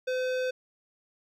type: tone with hard clipping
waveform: sine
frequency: 510 Hz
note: C5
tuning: 44 cents flat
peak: -29 dBFS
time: 0.07-0.51 s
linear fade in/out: 10 ms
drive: 16 dB
effects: none